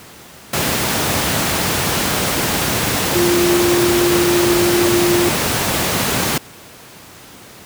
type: tone in noise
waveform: sine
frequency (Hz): 349.2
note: F4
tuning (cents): 0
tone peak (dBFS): -13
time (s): 3.15-5.29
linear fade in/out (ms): 5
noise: pink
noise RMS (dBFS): -17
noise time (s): 0.53-6.38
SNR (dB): +1
effects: pink hiss -39 dBFS RMS until 7.65 s + high-pass 100 Hz 12 dB/octave